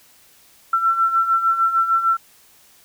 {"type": "beating tone pair", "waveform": "sine", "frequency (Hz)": [1341, 1347.6], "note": ["E6", "E6"], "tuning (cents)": [29, 38], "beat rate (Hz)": 6.6, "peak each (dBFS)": [-22, -16], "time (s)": [0.73, 2.17], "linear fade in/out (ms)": 5, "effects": ["white hiss -52 dBFS RMS until 2.84 s"]}